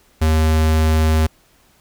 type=tone; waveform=square; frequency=78.8 Hz; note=D#2; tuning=23 cents sharp; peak=-13 dBFS; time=0.21-1.27 s; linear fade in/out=10 ms; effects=pink hiss -55 dBFS RMS until 1.8 s